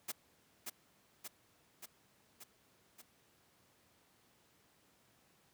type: noise with echo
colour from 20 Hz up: white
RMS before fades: -40 dBFS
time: 0.08-0.12 s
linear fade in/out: 10 ms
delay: 580 ms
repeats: 5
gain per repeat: -3 dB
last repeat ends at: 3.02 s
effects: pink hiss -70 dBFS RMS until 5.53 s + high-pass 100 Hz 12 dB/octave